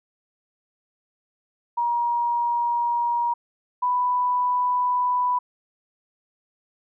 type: tone pair in turn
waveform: sine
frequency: 950 / 990.1 Hz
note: A#5 / B5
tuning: +33 / +4 cents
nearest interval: minor second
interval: 71 cents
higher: second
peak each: -20 / -19 dBFS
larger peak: second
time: 1.77-3.34 / 3.82-5.39 s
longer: neither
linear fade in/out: 10 ms
effects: none